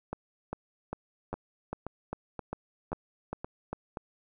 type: two click trains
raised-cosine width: 1 ms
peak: -20 / -22 dBFS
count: 10 / 6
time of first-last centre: 0.13-3.73 / 1.34-3.972 s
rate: 2.5 / 1.9 Hz
effects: none